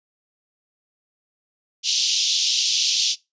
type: band-pass noise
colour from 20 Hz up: white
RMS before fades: -21 dBFS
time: 1.83-3.16 s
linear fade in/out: 50 ms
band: 2900 to 6200 Hz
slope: 48 dB/octave
effects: noise-tail reverb RT60 0.2 s tail -20 dB re dry + resampled to 16000 Hz